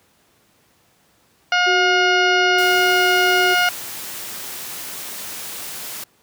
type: harmonic tone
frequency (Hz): 716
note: F5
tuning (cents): +43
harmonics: 1 / 2 / 3 / 4 / 5 / 6 / 7 / 8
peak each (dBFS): -20 / -17 / -23 / -22 / -36 / -31 / -32 / -33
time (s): 1.52-3.69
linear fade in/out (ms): 2
type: tone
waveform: sine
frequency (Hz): 370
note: F#4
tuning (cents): 0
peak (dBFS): -20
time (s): 1.66-3.55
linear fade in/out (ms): 20
type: noise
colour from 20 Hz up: white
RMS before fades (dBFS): -31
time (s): 2.58-6.04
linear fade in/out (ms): 5
effects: pink hiss -58 dBFS RMS until 6.22 s + high-pass 100 Hz 12 dB/octave